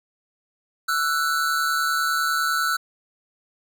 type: tone pair together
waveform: square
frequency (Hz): 1329.9 / 1480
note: E6 / F#6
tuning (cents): +15 / 0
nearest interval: major second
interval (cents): 185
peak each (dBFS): -24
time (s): 0.88-2.77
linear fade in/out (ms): 10
effects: none